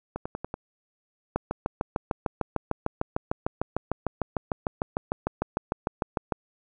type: two click trains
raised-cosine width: 1 ms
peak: -11 / -18 dBFS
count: 34 / 5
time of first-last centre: 1.36-6.322 / 0.16-0.541 s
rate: 6.65 / 10.5 Hz
effects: none